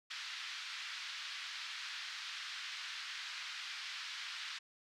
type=band-pass noise; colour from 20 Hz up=white; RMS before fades=-45 dBFS; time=0.1-4.59 s; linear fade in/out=10 ms; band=1300 to 4500 Hz; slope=24 dB/octave; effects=none